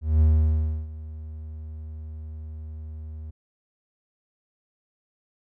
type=tone with ADSR envelope; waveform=triangle; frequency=77.78 Hz; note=D#2; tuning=in tune; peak=-12 dBFS; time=0.01-3.31 s; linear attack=200 ms; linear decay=660 ms; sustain=-20 dB; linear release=12 ms; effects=none